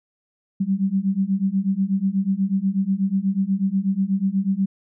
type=beating tone pair; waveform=sine; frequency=189.4 / 197.6 Hz; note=F#3 / G3; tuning=+41 / +14 cents; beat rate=8.2 Hz; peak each=-22 / -21 dBFS; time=0.6-4.66 s; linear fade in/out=10 ms; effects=none